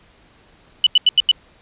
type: tone bursts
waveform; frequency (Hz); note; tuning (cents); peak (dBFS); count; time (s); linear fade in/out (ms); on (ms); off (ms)
sine; 2972; F#7; +7; -8; 5; 0.84-1.314; 2; 26; 86
effects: pink hiss -52 dBFS RMS until 1.61 s + resampled to 8000 Hz